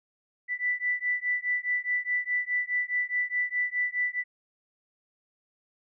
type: beating tone pair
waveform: sine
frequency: 1976 / 1980.8 Hz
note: B6 / B6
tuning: 0 / +5 cents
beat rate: 4.8 Hz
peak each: -29 dBFS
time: 0.48-4.24 s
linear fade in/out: 50 ms
effects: none